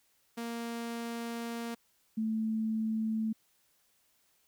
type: tone pair in turn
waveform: sawtooth / sine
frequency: 233.1 / 220.3 Hz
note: A#3 / A3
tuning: 0 / +2 cents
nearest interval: minor second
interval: 98 cents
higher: first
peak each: -32 / -29 dBFS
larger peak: second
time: 0.37-1.75 / 2.17-3.33 s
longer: first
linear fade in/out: 10 ms
effects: white hiss -71 dBFS RMS until 4.47 s